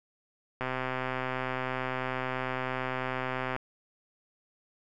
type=click train; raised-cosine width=0.5 ms; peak=-17 dBFS; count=382; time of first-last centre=0.61-3.563 s; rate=129 Hz; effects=none